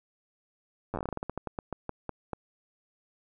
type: slowing click train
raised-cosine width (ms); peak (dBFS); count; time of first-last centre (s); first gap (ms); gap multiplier
1; -19; 20; 0.94-2.333; 9; 1.2
effects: none